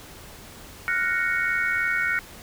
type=chord; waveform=sine; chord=Gb major seventh; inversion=third; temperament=equal; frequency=1396.9 / 1480 / 1864.7 / 2217 Hz; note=F6 / Gb6 / Bb6 / Db7; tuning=0 / 0 / 0 / 0 cents; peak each=-29 / -26 / -27 / -27 dBFS; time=0.88-2.19 s; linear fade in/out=0 ms; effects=pink hiss -44 dBFS RMS until 2.42 s